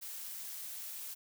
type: noise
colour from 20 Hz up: blue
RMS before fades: -44 dBFS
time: 0.01-1.15 s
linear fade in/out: 20 ms
effects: none